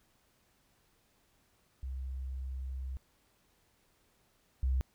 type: tone pair in turn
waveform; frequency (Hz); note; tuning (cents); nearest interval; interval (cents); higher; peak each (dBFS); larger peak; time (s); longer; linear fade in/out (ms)
sine; 65.4 / 64.84; C2 / C2; 0 / -15; unison; 15; first; -36 / -27; second; 1.83-2.97 / 4.63-4.81; first; 0
effects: pink hiss -71 dBFS RMS until 4.94 s